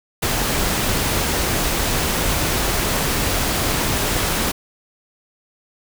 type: noise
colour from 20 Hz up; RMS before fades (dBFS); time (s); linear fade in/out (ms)
pink; -20; 0.22-4.52; 10
effects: none